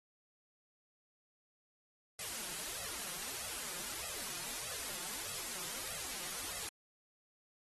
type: noise with flanger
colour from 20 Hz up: white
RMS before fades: -42 dBFS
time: 2.19-6.69 s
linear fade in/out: 2 ms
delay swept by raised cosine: 1.5 to 5.7 ms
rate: 1.6 Hz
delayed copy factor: +0.95
effects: AAC 32 kbps